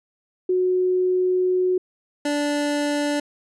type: tone pair in turn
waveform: sine / 25% pulse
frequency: 366.8 / 291.8 Hz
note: F#4 / D4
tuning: -15 / -11 cents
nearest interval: major third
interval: 396 cents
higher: first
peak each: -17 dBFS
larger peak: neither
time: 0.49-1.78 / 2.25-3.2 s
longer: first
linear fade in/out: 5 ms
effects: resampled to 24000 Hz